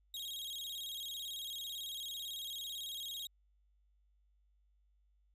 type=tone with vibrato; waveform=40% pulse; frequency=3516 Hz; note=A7; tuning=2 cents flat; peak=-40 dBFS; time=0.14-3.27 s; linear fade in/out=2 ms; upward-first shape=square; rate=18 Hz; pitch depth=130 cents each way; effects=added 50 Hz sine -69 dBFS peak until 5.34 s